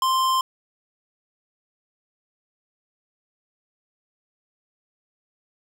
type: tone with hard clipping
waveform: sine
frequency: 1046.5 Hz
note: C6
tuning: in tune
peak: -20 dBFS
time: 0.02-0.41 s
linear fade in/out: 2 ms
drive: 18 dB
effects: none